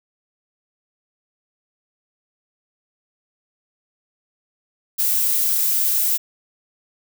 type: noise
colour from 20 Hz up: violet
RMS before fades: -19 dBFS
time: 4.98-6.18 s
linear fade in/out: 20 ms
effects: none